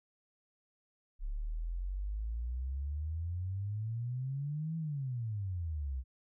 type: exponential two-way sweep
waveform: sine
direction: up then down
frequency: 34 to 164.81 to 61.7 Hz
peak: -34 dBFS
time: 1.19-6.04 s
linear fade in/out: 50 ms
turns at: 4.77 s
effects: none